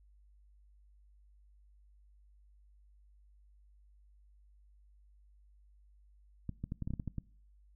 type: clicks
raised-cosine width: 5 ms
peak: -25 dBFS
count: 10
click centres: 6.493 / 6.64 / 6.721 / 6.823 / 6.875 / 6.906 / 6.937 / 6.998 / 7.077 / 7.183 s
effects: noise-tail reverb RT60 0.5 s tail -22 dB re dry + added 50 Hz sine -60 dBFS peak until 7.75 s